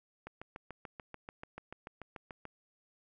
click train, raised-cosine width 0.5 ms, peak -29 dBFS, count 16, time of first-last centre 0.27-2.453 s, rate 6.87 Hz, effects none

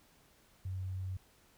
sine tone, 93.6 Hz, F#2, 20 cents sharp, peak -36 dBFS, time 0.65-1.17 s, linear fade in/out 5 ms, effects pink hiss -66 dBFS RMS until 1.57 s

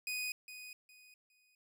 sawtooth tone with echo, 2489 Hz, D#7, in tune, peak -33 dBFS, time 0.07-0.32 s, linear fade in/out 2 ms, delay 410 ms, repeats 3, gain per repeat -11 dB, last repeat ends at 1.55 s, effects none

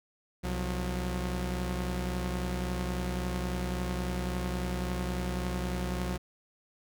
sawtooth tone pair together, 63.64 / 180 Hz, C2 / F#3, -47 / -47 cents, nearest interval octave + tritone, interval 1800 cents, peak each -29 / -30 dBFS, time 0.43-6.18 s, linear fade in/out 20 ms, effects none

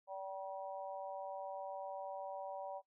harmonic tone, 192.4 Hz, G3, 32 cents flat, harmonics 3 / 4 / 5, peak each -45 / -46 / -49 dBFS, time 0.07-2.82 s, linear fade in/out 50 ms, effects noise-tail reverb RT60 0.1 s tail -18 dB re dry

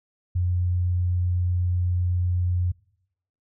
sine tone, 89.2 Hz, F2, 37 cents sharp, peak -20 dBFS, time 0.35-2.72 s, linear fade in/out 10 ms, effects noise-tail reverb RT60 0.8 s tail -24 dB re dry

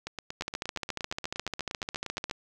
two click trains, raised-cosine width 0.2 ms, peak -15 / -18 dBFS, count 28 / 20, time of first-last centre 0.41-2.311 / 0.07-2.297 s, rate 14.2 / 8.53 Hz, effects none

